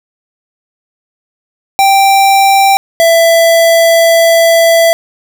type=tone pair in turn; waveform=square; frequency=784 / 665.4 Hz; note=G5 / E5; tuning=0 / +16 cents; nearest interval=minor third; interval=284 cents; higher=first; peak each=-5 dBFS; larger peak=neither; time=1.79-2.77 / 3-4.93 s; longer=second; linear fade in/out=0 ms; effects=none